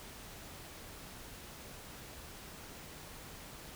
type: silence
effects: pink hiss -50 dBFS RMS until 3.75 s